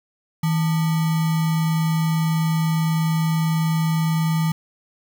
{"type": "tone with sample-and-hold", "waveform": "sine", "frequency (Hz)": 160.8, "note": "E3", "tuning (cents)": -43, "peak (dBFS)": -17, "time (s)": [0.43, 4.52], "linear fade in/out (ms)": 5, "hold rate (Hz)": 1050, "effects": []}